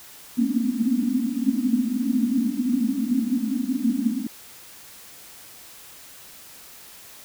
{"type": "band-pass noise", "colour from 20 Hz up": "white", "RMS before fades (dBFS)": -23, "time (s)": [0.37, 4.27], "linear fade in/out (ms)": 5, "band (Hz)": [220, 270], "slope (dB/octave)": 96, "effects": ["white hiss -45 dBFS RMS until 7.24 s"]}